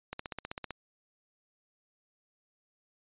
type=click train; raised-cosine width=0.3 ms; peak=-21 dBFS; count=10; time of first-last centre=0.13-0.707 s; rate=15.6 Hz; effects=resampled to 8000 Hz